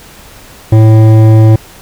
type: tone with hard clipping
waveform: sine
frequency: 110 Hz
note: A2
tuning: in tune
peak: -3 dBFS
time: 0.72-1.56 s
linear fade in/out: 5 ms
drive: 12 dB
effects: pink hiss -35 dBFS RMS until 1.81 s